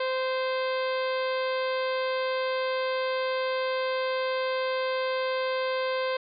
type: harmonic tone with a mistuned harmonic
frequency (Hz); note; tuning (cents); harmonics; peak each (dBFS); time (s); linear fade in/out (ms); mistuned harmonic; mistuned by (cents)
519; C5; -14; 1 / 2 / 3 / 4 / 5 / 6 / 7 / 8 / 9; -27 / -33 / -37 / -39 / -41 / -43 / -44 / -45 / -46; 0-6.17; 5; 6; +33
effects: none